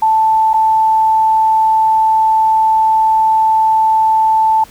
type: tone with dropouts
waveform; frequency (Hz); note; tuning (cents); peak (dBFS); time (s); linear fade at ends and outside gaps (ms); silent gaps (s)
sine; 880; A5; 0; -8; 0.02-4.64; 5; 0.533-0.54
effects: pink hiss -41 dBFS RMS until 4.7 s